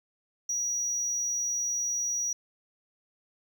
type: tone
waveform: sine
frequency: 5790 Hz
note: F#8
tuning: 38 cents flat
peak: -25 dBFS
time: 0.49-2.33 s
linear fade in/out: 5 ms
effects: tanh soft clip ceiling -26 dBFS + 11-bit